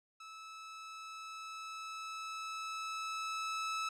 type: tone with level ramp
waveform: sawtooth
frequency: 1305 Hz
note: E6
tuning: 18 cents flat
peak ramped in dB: -45 to -31 dBFS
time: 0.2-3.89 s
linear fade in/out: 5 ms
effects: low-pass 7000 Hz 12 dB/octave